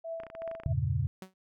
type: tone with tremolo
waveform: sine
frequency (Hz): 659.3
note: E5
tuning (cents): 0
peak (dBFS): -33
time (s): 0.04-0.73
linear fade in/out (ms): 10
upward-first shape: triangle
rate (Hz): 2.9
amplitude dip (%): 100
type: clicks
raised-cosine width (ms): 0.5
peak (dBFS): -30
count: 11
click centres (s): 0.201 / 0.235 / 0.267 / 0.301 / 0.351 / 0.42 / 0.477 / 0.514 / 0.551 / 0.6 / 0.635
type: chord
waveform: sine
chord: E diminished seventh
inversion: none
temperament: equal with one note detuned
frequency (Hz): 82.41 / 98 / 115.14 / 138.59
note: E2 / G2 / Bb2 / Db3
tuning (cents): 0 / 0 / -21 / 0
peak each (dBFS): -33 / -33 / -32 / -31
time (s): 0.66-1.07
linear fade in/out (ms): 0
type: tone with exponential decay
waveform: sawtooth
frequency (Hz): 188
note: F#3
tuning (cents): +28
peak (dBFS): -34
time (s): 1.22-1.34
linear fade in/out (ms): 2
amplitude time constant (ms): 25
effects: none